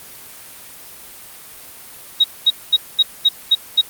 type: tone bursts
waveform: sine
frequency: 3795 Hz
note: A#7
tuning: 30 cents sharp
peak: -8 dBFS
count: 7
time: 2.2-3.814 s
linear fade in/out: 10 ms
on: 42 ms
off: 220 ms
effects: white hiss -38 dBFS RMS until 3.89 s + Opus 32 kbps